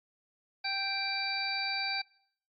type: harmonic tone with a mistuned harmonic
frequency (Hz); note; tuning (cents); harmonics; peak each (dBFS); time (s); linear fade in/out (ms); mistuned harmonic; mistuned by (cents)
784; G5; 0; 1 / 2 / 3 / 5 / 6; -38 / -40 / -36 / -41 / -35; 0.64-2.02; 10; 6; -29
effects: noise-tail reverb RT60 0.6 s tail -22 dB re dry + AAC 64 kbps